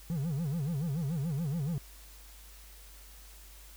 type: tone with vibrato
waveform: triangle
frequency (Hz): 152.6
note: D#3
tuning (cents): -33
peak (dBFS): -28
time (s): 0.1-1.78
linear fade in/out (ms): 0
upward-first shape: sine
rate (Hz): 7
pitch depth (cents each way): 240
effects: added 50 Hz sine -51 dBFS peak until 3.76 s + white hiss -55 dBFS RMS until 3.76 s